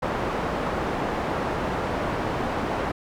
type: low-pass noise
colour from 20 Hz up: white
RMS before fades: -27 dBFS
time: 0.02-2.92 s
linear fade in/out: 10 ms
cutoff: 920 Hz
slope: 12 dB/octave
effects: none